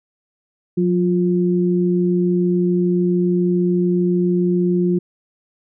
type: tone pair together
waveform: sine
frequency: 179.59 / 352.6 Hz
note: F3 / F4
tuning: +49 / +17 cents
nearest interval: octave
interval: 1168 cents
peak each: -16 / -18 dBFS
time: 0.77-4.99 s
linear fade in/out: 10 ms
effects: none